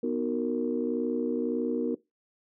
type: chord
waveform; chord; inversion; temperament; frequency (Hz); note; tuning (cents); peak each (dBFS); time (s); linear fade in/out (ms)
sine; B major seventh; none; just; 246.9 / 308.7 / 370.4 / 463; B3 / D#4 / F#4 / A#4; 0 / -14 / +2 / -12; -30 / -33 / -33 / -30; 0.03-1.95; 5
effects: noise-tail reverb RT60 0.2 s tail -20 dB re dry + tanh soft clip ceiling -16 dBFS